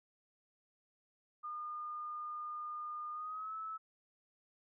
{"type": "tone with pitch glide", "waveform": "sine", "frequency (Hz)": [1216, 1303.3], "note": ["D#6", "E6"], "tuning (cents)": [-40, -20], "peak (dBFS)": -40, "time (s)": [1.43, 3.78], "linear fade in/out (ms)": 20, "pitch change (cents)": 120, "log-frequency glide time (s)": [3.12, 3.54], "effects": []}